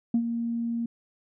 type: tone with ADSR envelope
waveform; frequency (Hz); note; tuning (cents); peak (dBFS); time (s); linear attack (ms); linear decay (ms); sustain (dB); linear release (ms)
sine; 233.1; A#3; 0; -17; 0.14-0.86; 4; 73; -9; 5
effects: tanh soft clip ceiling -16 dBFS